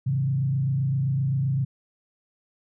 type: tone with frequency modulation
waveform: sine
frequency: 134.6 Hz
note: C3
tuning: 49 cents sharp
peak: -21 dBFS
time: 0.06-1.65 s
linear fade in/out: 10 ms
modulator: 27.7 Hz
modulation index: 0.63
effects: none